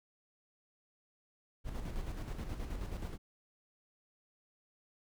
brown noise with tremolo, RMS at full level -38 dBFS, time 1.64-3.18 s, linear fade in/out 50 ms, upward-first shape square, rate 9.4 Hz, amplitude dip 45%, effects none

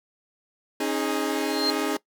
sawtooth chord, C# suspended second, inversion none, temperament equal with one note detuned, 271.9 / 311.1 / 415.3 Hz, C#4 / D#4 / G#4, -33 / 0 / 0 cents, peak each -25 / -24 / -25 dBFS, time 0.8-1.97 s, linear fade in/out 5 ms
sine tone with exponential growth, 4186 Hz, C8, in tune, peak -19 dBFS, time 1.29-1.7 s, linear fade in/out 0 ms, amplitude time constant 89 ms
effects noise-tail reverb RT60 0.1 s tail -20 dB re dry

